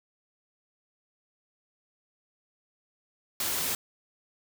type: noise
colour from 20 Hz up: white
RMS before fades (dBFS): -30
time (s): 3.4-3.75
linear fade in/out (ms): 2
effects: none